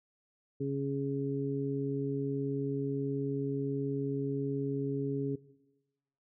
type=harmonic tone; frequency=138.59 Hz; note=C#3; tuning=in tune; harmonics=1 / 2 / 3; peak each=-35 / -35 / -35 dBFS; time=0.6-5.36 s; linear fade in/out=10 ms; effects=noise-tail reverb RT60 1.0 s tail -19 dB re dry